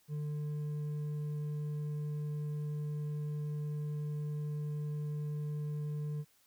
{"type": "tone with hard clipping", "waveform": "sine", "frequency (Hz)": 149.1, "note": "D3", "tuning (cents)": 27, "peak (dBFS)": -36, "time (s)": [0.08, 6.25], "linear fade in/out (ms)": 50, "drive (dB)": 4, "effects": ["white hiss -69 dBFS RMS until 6.46 s"]}